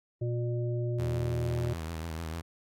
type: harmonic tone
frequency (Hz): 120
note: B2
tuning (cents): -49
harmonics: 1 / 3 / 5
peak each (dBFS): -29 / -36 / -41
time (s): 0.21-1.74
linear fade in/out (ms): 10
type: tone with vibrato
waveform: sawtooth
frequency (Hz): 81.4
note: E2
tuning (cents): -21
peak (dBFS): -31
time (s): 0.98-2.42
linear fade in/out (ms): 20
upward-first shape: sine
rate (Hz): 6.7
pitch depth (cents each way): 61
effects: AAC 48 kbps